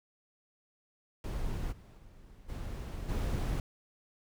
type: noise with level steps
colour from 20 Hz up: brown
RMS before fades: -36 / -52 / -54 / -39 / -32 dBFS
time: 1.24-3.6 s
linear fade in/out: 2 ms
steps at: 1.71 / 1.97 / 2.48 / 3.08 s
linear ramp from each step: 20 ms
effects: none